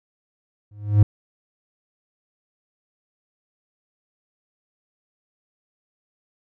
triangle tone with exponential growth, 103.9 Hz, G#2, 1 cent sharp, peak -5 dBFS, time 0.71-1.03 s, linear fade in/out 5 ms, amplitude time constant 68 ms, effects none

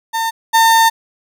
35% pulse tone pair in turn, 905 / 905 Hz, A5 / A5, +48 / +48 cents, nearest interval unison, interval 0 cents, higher neither, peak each -14 / -6 dBFS, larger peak second, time 0.13-0.31 / 0.53-0.9 s, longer second, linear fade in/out 20 ms, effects none

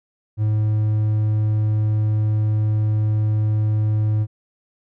triangle tone, 107.2 Hz, A2, 45 cents flat, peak -14 dBFS, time 0.37-4.27 s, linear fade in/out 50 ms, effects none

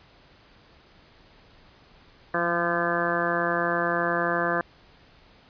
harmonic tone with a mistuned harmonic, 171.5 Hz, F3, 31 cents flat, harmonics 1 / 2 / 3 / 4 / 5 / 6 / 7 / 8 / 9 / 10, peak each -34 / -31 / -30 / -30 / -40 / -32 / -31 / -37 / -30 / -31 dBFS, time 2.34-4.61 s, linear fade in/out 2 ms, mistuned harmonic 1, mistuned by +25 cents, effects pink hiss -55 dBFS RMS until 5.49 s + resampled to 11025 Hz

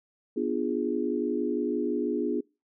sine chord, B diminished seventh, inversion none, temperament equal with one note detuned, 246.9 / 297.9 / 349.2 / 415.3 Hz, B3 / D4 / F4 / Ab4, 0 / +25 / 0 / 0 cents, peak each -31 dBFS, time 0.36-2.41 s, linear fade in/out 10 ms, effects noise-tail reverb RT60 0.3 s tail -26 dB re dry

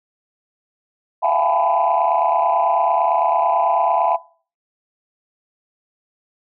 sine tone cluster, 663 / 692 / 772 / 851 / 1000 Hz, E5 / F5 / G5 / G#5 / B5, +10 / -16 / -27 / +42 / +21 cents, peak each -20 dBFS, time 1.22-4.17 s, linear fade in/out 20 ms, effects noise-tail reverb RT60 0.4 s tail -19 dB re dry + tanh soft clip ceiling -7 dBFS

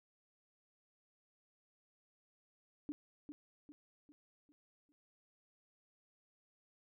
sine tone with echo, 293.5 Hz, D4, 1 cent flat, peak -38 dBFS, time 2.89-2.92 s, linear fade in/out 0 ms, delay 400 ms, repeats 5, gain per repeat -7 dB, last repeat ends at 4.92 s, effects none

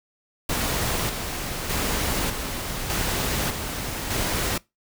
pink noise with tremolo, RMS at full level -25 dBFS, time 0.49-4.58 s, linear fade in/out 5 ms, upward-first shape square, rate 0.83 Hz, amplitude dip 45%, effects noise-tail reverb RT60 0.2 s tail -22 dB re dry

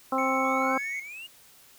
harmonic tone, 263.7 Hz, C4, 14 cents sharp, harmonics 1 / 2 / 3 / 4 / 5, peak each -30 / -30 / -30 / -30 / -30 dBFS, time 0.12-0.78 s, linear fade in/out 5 ms
triangle tone, 2217 Hz, C#7, in tune, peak -29 dBFS, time 0.18-1 s, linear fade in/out 5 ms
triangle exponential sweep, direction up, 1100 to 2900 Hz, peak -37 dBFS, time 0.44-1.27 s, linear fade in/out 10 ms
effects white hiss -55 dBFS RMS until 1.78 s

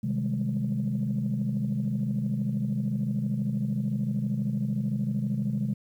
sine chord, Ab major seventh, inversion first, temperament just, 129.78 / 155.74 / 194.67 / 207.7 Hz, C3 / Eb3 / G3 / Ab3, -14 / +2 / -12 / 0 cents, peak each -29 / -33 / -33 / -28 dBFS, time 0.03-5.74 s, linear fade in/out 10 ms, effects tanh soft clip ceiling -19 dBFS + 10-bit

